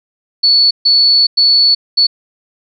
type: tone bursts at uneven times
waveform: sine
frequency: 4435 Hz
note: C#8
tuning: in tune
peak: -6 dBFS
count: 4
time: 0.43-0.71 / 0.85-1.27 / 1.37-1.75 / 1.97-2.07 s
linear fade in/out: 10 ms
effects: none